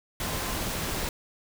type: tone in noise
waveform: sine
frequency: 1038 Hz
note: C6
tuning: 14 cents flat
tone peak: -42 dBFS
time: 0.22-0.59 s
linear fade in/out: 2 ms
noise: pink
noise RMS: -31 dBFS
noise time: 0.2-1.09 s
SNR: -14 dB
effects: none